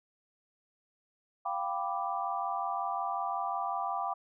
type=chord; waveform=sine; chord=G dominant seventh; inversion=third; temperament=equal; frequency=698.5 / 784 / 987.8 / 1174.7 Hz; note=F5 / G5 / B5 / D6; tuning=0 / 0 / 0 / 0 cents; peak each=-37 / -35 / -38 / -36 dBFS; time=1.45-4.14 s; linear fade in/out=10 ms; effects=none